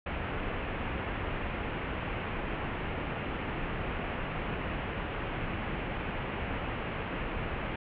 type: low-pass noise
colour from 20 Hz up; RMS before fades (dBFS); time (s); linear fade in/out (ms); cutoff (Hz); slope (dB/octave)
pink; -35; 0.06-7.76; 5; 2900; 48
effects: none